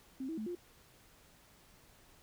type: tone with pitch steps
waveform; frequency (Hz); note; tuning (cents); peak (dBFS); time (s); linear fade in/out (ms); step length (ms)
sine; 264 / 323.7 / 216.8 / 352; C4 / E4 / A3 / F4; +16 / -31 / -25 / +14; -37; 0.2-0.552; 5; 88
effects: pink hiss -63 dBFS RMS until 2.22 s